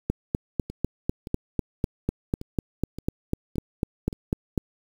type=two click trains; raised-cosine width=3 ms; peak=-10 / -22 dBFS; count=19 / 7; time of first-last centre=0.1-4.578 / 0.7-4.129 s; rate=4.02 / 1.75 Hz; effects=7-bit